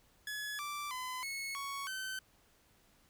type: tone with pitch steps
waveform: sawtooth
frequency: 1697 / 1171 / 1015 / 2192 / 1112 / 1534 Hz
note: G#6 / D6 / B5 / C#7 / C#6 / G6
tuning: +37 / -5 / +47 / -20 / +5 / -38 cents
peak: -35 dBFS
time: 0.27-2.19 s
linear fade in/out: 2 ms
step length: 320 ms
effects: pink hiss -68 dBFS RMS until 3.09 s